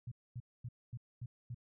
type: tone bursts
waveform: sine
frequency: 120.8 Hz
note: B2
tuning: 38 cents flat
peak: -40 dBFS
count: 6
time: 0.07-1.546 s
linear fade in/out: 5 ms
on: 46 ms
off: 240 ms
effects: none